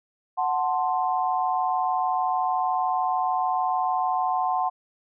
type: chord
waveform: sine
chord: F# diminished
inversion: none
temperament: equal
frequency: 740 / 880 / 1046.5 Hz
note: F#5 / A5 / C6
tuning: 0 / 0 / 0 cents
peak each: -24 / -28 / -27 dBFS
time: 0.37-4.7 s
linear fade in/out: 20 ms
effects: none